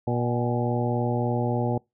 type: harmonic tone with a mistuned harmonic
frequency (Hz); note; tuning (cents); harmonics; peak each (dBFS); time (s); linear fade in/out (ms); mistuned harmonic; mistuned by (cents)
120.2; B2; -46; 1 / 2 / 3 / 4 / 5 / 6 / 7; -26 / -29 / -31 / -32 / -33 / -34 / -34; 0.07-1.78; 5; 6; +86
effects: noise-tail reverb RT60 0.2 s tail -25 dB re dry